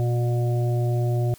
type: harmonic tone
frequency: 120.5 Hz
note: B2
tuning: 42 cents flat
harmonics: 1 / 3 / 5 / 6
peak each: -20 / -30 / -34 / -36 dBFS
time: 0-1.34 s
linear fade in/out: 0 ms
effects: white hiss -51 dBFS RMS until 1.38 s